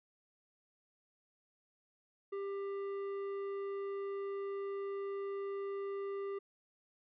sine tone with tanh clipping, 396.3 Hz, G4, 19 cents sharp, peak -39 dBFS, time 2.32-6.39 s, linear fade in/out 10 ms, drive 10 dB, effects none

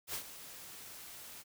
white noise with ADSR envelope, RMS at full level -38 dBFS, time 0.07-1.44 s, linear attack 71 ms, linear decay 88 ms, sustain -12 dB, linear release 39 ms, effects none

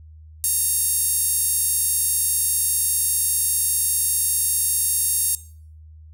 5% pulse tone with high-pass filter, 925 Hz, A#5, 14 cents flat, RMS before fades -21 dBFS, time 0.44-5.35 s, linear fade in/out 0 ms, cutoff 10000 Hz, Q 1.1, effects noise-tail reverb RT60 0.5 s tail -19 dB re dry + added 78 Hz sine -41 dBFS peak until 6.13 s

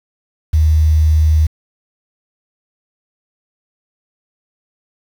sine tone with quantisation, 77.78 Hz, D#2, in tune, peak -8 dBFS, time 0.53-1.47 s, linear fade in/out 10 ms, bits 6, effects none

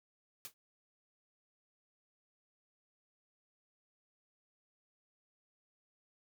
white noise with exponential decay, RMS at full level -41 dBFS, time 0.45-0.54 s, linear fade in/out 0 ms, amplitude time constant 18 ms, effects none

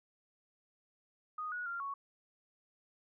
sine tone with pitch steps, 1241 / 1458 / 1388 / 1111 Hz, D#6 / F#6 / F6 / C#6, -5 / -26 / -11 / +4 cents, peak -37 dBFS, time 1.38-1.94 s, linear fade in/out 5 ms, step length 140 ms, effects none

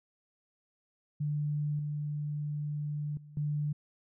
sine tone with level steps, 148.1 Hz, D3, 15 cents sharp, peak -29 / -32 / -48 / -29 dBFS, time 1.2-3.73 s, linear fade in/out 10 ms, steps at 1.79 / 3.17 / 3.37 s, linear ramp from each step 2 ms, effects none

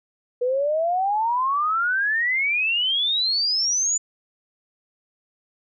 sine exponential sweep, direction up, 482.7 to 7060 Hz, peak -19 dBFS, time 0.41-3.98 s, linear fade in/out 10 ms, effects none

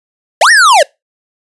square linear two-way sweep, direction up then down, 523.3 to 1913 to 523.3 Hz, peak -4 dBFS, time 0.41-0.83 s, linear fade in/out 5 ms, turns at 0.51 s, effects noise-tail reverb RT60 0.2 s tail -24 dB re dry + resampled to 24000 Hz

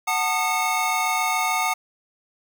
square tone cluster, 743 / 891 / 1227 / 2182 Hz, F#5 / A5 / D#6 / C#7, +7 / +22 / -25 / -28 cents, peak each -27 dBFS, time 0.07-1.74 s, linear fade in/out 10 ms, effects none

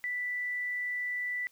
sine tone, 1975.5 Hz, B6, in tune, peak -31 dBFS, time 0.04-1.47 s, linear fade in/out 0 ms, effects white hiss -65 dBFS RMS until 1.51 s

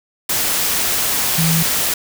sine tone in noise, 163.3 Hz, E3, 16 cents flat, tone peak -15 dBFS, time 1.38-1.63 s, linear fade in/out 5 ms, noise white, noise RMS -18 dBFS, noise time 0.29-1.94 s, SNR 0 dB, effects none

